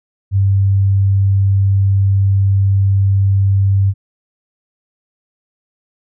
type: tone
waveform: sine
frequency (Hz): 98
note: G2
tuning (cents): 0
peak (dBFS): -9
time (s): 0.31-3.94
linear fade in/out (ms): 50
effects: none